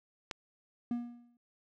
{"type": "click", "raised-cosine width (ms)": 0.2, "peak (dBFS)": -19, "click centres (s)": 0.312}
{"type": "tone with exponential decay", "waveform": "triangle", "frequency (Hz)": 239.3, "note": "A#3", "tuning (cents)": 46, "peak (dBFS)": -27, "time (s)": [0.91, 1.37], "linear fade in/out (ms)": 2, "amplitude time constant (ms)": 99}
{"effects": []}